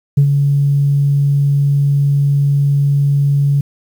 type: tone with ADSR envelope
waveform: sine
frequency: 141.6 Hz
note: C#3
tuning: 37 cents sharp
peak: -3 dBFS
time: 0.17-3.61 s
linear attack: 9 ms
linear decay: 79 ms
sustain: -6 dB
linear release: 5 ms
effects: tanh soft clip ceiling -3 dBFS + 7-bit